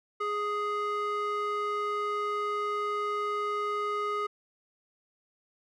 square tone with band-pass filter, 415.3 Hz, G#4, in tune, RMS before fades -31 dBFS, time 0.2-4.27 s, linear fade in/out 10 ms, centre 1100 Hz, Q 2, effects none

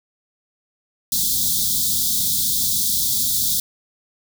white band-stop noise, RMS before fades -20 dBFS, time 1.12-3.6 s, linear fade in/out 2 ms, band 260 to 3400 Hz, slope 96 dB/octave, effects none

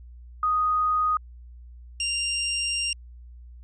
sine / 20% pulse tone pair in turn, 1244.5 / 2784 Hz, D#6 / F7, 0 / -6 cents, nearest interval octave + major second, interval 1394 cents, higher second, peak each -20 dBFS, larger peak neither, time 0.43-1.17 / 2-2.93 s, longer second, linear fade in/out 2 ms, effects added 60 Hz sine -42 dBFS peak until 3.63 s + resampled to 22050 Hz

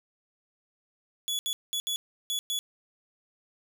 sawtooth tone bursts at uneven times, 3400 Hz, G#7, 40 cents sharp, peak -25 dBFS, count 6, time 1.28-1.39 / 1.46-1.53 / 1.73-1.8 / 1.87-1.96 / 2.3-2.39 / 2.5-2.59 s, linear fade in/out 0 ms, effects none

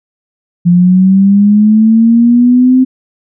sine linear sweep, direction up, 172.6 to 260.3 Hz, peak -3 dBFS, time 0.65-2.85 s, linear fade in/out 20 ms, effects none

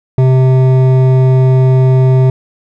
triangle tone with hard clipping, 130 Hz, C3, 11 cents flat, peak -7 dBFS, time 0.18-2.3 s, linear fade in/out 2 ms, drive 15 dB, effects none

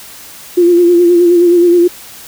sine tone with vibrato, 348.3 Hz, F4, 5 cents flat, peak -4 dBFS, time 0.57-1.88 s, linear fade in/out 10 ms, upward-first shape sine, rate 9.5 Hz, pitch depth 40 cents each way, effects white hiss -33 dBFS RMS until 2.27 s

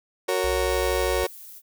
35% pulse chord, F# major, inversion none, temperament just, 370 / 462.5 / 555 Hz, F#4 / A#4 / C#5, 0 / -14 / +2 cents, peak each -25 dBFS, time 0.28-1.27 s, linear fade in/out 10 ms
sine tone with pitch glide, 61.8 to 60.01 Hz, B1 to B1, +2 to -49 cents, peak -29 dBFS, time 0.44-1.24 s, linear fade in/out 0 ms, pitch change -51 cents, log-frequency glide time 0.55-1.05 s
violet noise, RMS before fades -43 dBFS, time 0.67-1.62 s, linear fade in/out 50 ms
effects none

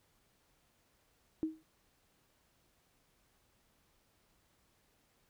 sine tone with exponential decay, 316.3 Hz, D#4, 29 cents sharp, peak -28 dBFS, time 1.43-1.63 s, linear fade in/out 0 ms, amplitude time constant 42 ms, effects pink hiss -73 dBFS RMS until 5.29 s

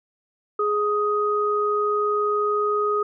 sine tone pair together, 417.1 / 1249.9 Hz, G#4 / D#6, +7 / +7 cents, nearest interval octave + perfect fifth, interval 1900 cents, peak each -22 / -22 dBFS, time 0.59-3.03 s, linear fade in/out 5 ms, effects none

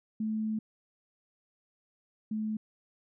sine tone pair in turn, 217.6 / 216.2 Hz, A3 / A3, -19 / -30 cents, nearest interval unison, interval 11 cents, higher first, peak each -29 / -30 dBFS, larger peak first, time 0.2-0.59 / 2.31-2.57 s, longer first, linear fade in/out 5 ms, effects none

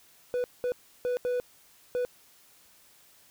triangle tone bursts at uneven times, 493.9 Hz, B4, in tune, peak -24 dBFS, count 5, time 0.34-0.44 / 0.64-0.72 / 1.05-1.17 / 1.25-1.4 / 1.95-2.05 s, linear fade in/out 0 ms, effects white hiss -59 dBFS RMS until 3.3 s

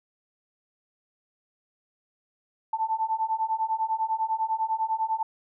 sine beating tone pair, 880 / 890 Hz, A5 / A5, 0 / +20 cents, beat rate 10 Hz, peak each -28 / -27 dBFS, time 2.73-5.23 s, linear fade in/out 5 ms, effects none

